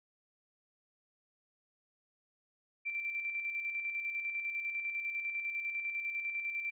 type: tone with tremolo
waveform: sine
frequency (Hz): 2349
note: D7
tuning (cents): 0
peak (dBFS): -33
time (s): 2.85-6.71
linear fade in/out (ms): 20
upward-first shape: square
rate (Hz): 10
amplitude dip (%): 40
effects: none